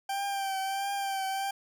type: tone with vibrato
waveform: 40% pulse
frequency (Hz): 784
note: G5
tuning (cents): 0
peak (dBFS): -29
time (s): 0.09-1.51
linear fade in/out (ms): 5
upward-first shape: triangle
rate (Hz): 1.5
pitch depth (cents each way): 39
effects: none